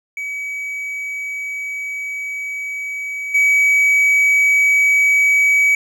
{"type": "tone with level steps", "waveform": "triangle", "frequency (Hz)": 2275, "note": "C#7", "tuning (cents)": 44, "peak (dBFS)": [-21, -9], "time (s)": [0.17, 5.75], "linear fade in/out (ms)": 2, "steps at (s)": 3.34, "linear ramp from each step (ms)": 10, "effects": []}